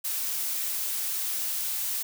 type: noise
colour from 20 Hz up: blue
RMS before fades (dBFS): -30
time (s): 0.04-2.03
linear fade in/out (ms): 10
effects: none